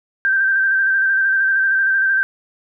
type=tone with vibrato; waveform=sine; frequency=1568 Hz; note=G6; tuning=in tune; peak=-13 dBFS; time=0.25-2.23 s; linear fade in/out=0 ms; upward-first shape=square; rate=13 Hz; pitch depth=25 cents each way; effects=none